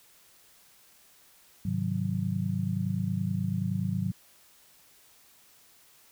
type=chord; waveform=sine; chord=Ab dominant seventh; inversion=none; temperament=equal with one note detuned; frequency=103.83 / 133.25 / 155.56 / 185 Hz; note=Ab2 / C3 / Eb3 / Gb3; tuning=0 / +32 / 0 / 0 cents; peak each=-32 / -35 / -35 / -30 dBFS; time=1.65-4.12 s; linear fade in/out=5 ms; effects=white hiss -59 dBFS RMS until 6.11 s